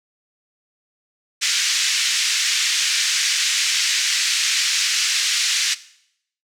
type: band-pass noise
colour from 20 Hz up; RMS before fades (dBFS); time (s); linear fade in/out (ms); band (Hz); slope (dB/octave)
white; -20; 1.41-5.75; 20; 1800 to 6700; 24
effects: noise-tail reverb RT60 0.7 s tail -17 dB re dry